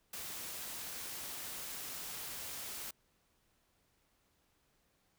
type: noise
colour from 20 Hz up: white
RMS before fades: -44 dBFS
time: 0.13-2.91 s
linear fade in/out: 5 ms
effects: pink hiss -75 dBFS RMS until 5.18 s